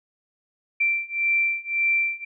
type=beating tone pair; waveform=sine; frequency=2349 / 2350.8 Hz; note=D7 / D7; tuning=0 / +1 cents; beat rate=1.8 Hz; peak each=-24 / -23 dBFS; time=0.8-2.25 s; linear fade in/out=10 ms; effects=none